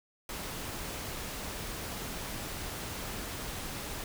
pink noise, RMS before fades -39 dBFS, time 0.29-4.04 s, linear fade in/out 2 ms, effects none

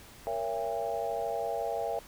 sine chord, A# diminished seventh, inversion none, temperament just, 466.2 / 559.4 / 671.3 / 805.5 Hz, A#4 / C#5 / E5 / G5, 0 / +16 / +31 / +47 cents, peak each -36 / -37 / -34 / -36 dBFS, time 0.27-1.99 s, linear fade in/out 0 ms, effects pink hiss -52 dBFS RMS until 2.07 s

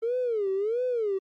triangle tone with vibrato, 440 Hz, A4, in tune, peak -21 dBFS, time 0.02-1.19 s, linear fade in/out 20 ms, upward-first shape sine, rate 1.5 Hz, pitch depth 240 cents each way, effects tanh soft clip ceiling -22 dBFS + Opus 32 kbps

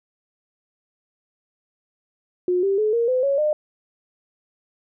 sine tone with pitch steps, 360 / 392.6 / 428.1 / 466.9 / 509.1 / 555.2 / 605.4 Hz, F#4 / G4 / A4 / A#4 / C5 / C#5 / D#5, -47 / +3 / -47 / +3 / -47 / +3 / -48 cents, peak -17 dBFS, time 2.48-3.53 s, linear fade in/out 2 ms, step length 150 ms, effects none

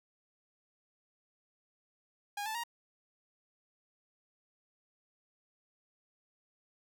sawtooth tone with pitch steps, 818 / 876.7 / 939.6 Hz, G#5 / A5 / A#5, -26 / -7 / +13 cents, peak -32 dBFS, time 2.37-2.637 s, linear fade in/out 5 ms, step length 89 ms, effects none

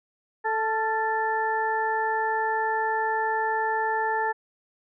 harmonic tone with a mistuned harmonic, 440 Hz, A4, in tune, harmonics 1 / 2 / 3 / 4, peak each -30 / -25 / -37 / -29 dBFS, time 0.44-4.33 s, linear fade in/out 20 ms, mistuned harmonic 3, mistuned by +57 cents, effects none

